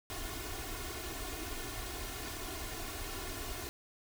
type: noise with comb filter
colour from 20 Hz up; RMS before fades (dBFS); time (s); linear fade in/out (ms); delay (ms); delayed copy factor
pink; -41; 0.1-3.69; 0; 2.8; +0.85
effects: none